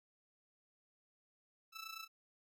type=tone with amplitude modulation; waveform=15% pulse; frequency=1318.5 Hz; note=E6; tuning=in tune; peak=-37 dBFS; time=1.72-2.08 s; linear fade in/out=50 ms; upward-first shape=sine; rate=29.1 Hz; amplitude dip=75%; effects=none